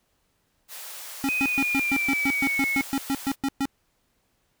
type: high-pass noise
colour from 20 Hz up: white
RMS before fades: -39 dBFS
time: 0.68-3.36 s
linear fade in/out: 50 ms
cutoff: 500 Hz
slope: 24 dB/octave
type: tone bursts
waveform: square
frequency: 273.8 Hz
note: C#4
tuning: 21 cents flat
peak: -23 dBFS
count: 15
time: 1.24-3.655 s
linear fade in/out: 0 ms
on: 49 ms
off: 120 ms
type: tone with pitch glide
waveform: sine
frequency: 2503 to 2192 Hz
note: D#7 to C#7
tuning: +10 to -20 cents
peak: -23 dBFS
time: 1.28-2.82 s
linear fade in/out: 10 ms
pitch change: -230 cents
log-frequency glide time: 1.41-2.64 s
effects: pink hiss -70 dBFS RMS until 4.6 s